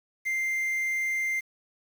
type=tone with quantisation; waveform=triangle; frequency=2093 Hz; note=C7; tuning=in tune; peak=-24 dBFS; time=0.25-1.41 s; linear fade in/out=20 ms; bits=8; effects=none